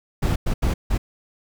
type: noise bursts at uneven times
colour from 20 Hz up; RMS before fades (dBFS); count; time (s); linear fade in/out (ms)
brown; -20; 4; 0.22-0.36 / 0.46-0.54 / 0.62-0.74 / 0.9-0.98; 10
effects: none